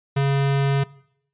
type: tone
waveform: square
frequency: 138.59 Hz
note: C#3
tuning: in tune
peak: -18 dBFS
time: 0.16-0.84 s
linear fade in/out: 10 ms
effects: noise-tail reverb RT60 0.7 s tail -21 dB re dry + resampled to 8000 Hz